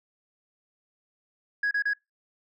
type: tone bursts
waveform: sine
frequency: 1661.2 Hz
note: G#6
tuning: in tune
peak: -21 dBFS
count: 3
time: 1.63-1.935 s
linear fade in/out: 5 ms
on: 81 ms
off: 31 ms
effects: noise-tail reverb RT60 0.2 s tail -26 dB re dry + tanh soft clip ceiling -21 dBFS